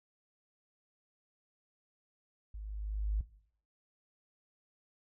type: tone with level ramp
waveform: sine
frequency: 51.91 Hz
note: G#1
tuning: in tune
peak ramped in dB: -41 to -27 dBFS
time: 2.54-3.21 s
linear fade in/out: 5 ms
effects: noise-tail reverb RT60 0.6 s tail -18 dB re dry